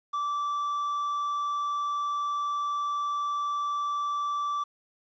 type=tone; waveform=triangle; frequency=1164 Hz; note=D6; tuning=16 cents flat; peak=-25 dBFS; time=0.13-4.64 s; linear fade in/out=10 ms; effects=resampled to 16000 Hz + 10-bit